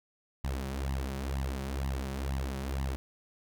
sawtooth tone with flanger, 67.2 Hz, C2, 47 cents sharp, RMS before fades -34 dBFS, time 0.44-2.96 s, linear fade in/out 0 ms, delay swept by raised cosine 1 to 5.4 ms, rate 2.1 Hz, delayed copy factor +0.8, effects none

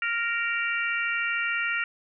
harmonic tone with a mistuned harmonic, 466.2 Hz, A#4, in tune, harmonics 3 / 4 / 5 / 6, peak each -29 / -30 / -31 / -32 dBFS, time 0.02-1.84 s, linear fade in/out 2 ms, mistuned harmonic 6, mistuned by -21 cents, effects none

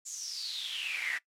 brown noise with high-pass filter sweep, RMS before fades -37 dBFS, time 0.05-1.19 s, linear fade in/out 20 ms, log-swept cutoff 7100 to 1800 Hz, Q 9.7, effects noise-tail reverb RT60 0.1 s tail -19 dB re dry + low-pass 12000 Hz 12 dB/octave

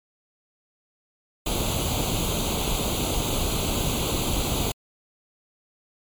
pink noise with comb filter, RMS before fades -25 dBFS, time 1.46-4.72 s, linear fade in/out 5 ms, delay 0.28 ms, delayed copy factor +0.85, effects MP3 96 kbps

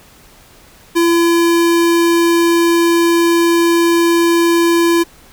square tone, 338.6 Hz, E4, 46 cents sharp, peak -10 dBFS, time 0.95-5.04 s, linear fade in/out 20 ms, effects pink hiss -44 dBFS RMS until 5.32 s

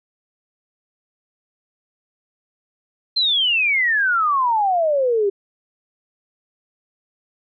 sine exponential sweep, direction down, 4186 to 387.9 Hz, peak -15 dBFS, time 3.16-5.3 s, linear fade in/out 10 ms, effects none

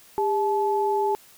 sine tone pair together, 402.5 / 863 Hz, G4 / A5, +46 / -34 cents, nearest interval octave + minor second, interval 1320 cents, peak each -23 dBFS, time 0.18-1.15 s, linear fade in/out 0 ms, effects white hiss -52 dBFS RMS until 1.37 s

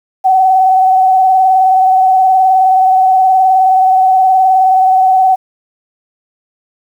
sine tone with vibrato, 755 Hz, F#5, 35 cents sharp, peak -5 dBFS, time 0.24-5.36 s, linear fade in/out 20 ms, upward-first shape sine, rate 19 Hz, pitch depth 30 cents each way, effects 7-bit

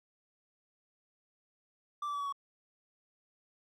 triangle tone with pitch steps, 1174.7 / 1160.5 / 1146.5 / 1132.7 / 1119.1 Hz, D6 / D6 / D6 / C#6 / C#6, 0 / -21 / -42 / +37 / +16 cents, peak -32 dBFS, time 2.02-2.325 s, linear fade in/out 5 ms, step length 61 ms, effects none

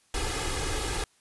pink noise with comb filter, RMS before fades -30 dBFS, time 0.14-1.04 s, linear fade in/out 2 ms, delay 2.4 ms, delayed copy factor +0.7, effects white hiss -65 dBFS RMS until 1.2 s + resampled to 24000 Hz

